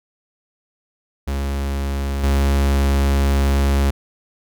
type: tone with level steps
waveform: 45% pulse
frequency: 69.3 Hz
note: C#2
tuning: in tune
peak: -20 / -14 dBFS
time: 1.27-3.91 s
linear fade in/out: 10 ms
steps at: 2.23 s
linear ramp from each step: 10 ms
effects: none